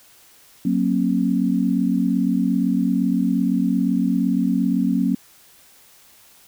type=chord; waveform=sine; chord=F# major; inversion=none; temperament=equal with one note detuned; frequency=185 / 233.1 / 270.7 Hz; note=F#3 / A#3 / C#4; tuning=0 / 0 / -41 cents; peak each=-21 dBFS; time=0.65-5.15 s; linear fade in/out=5 ms; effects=white hiss -51 dBFS RMS until 6.47 s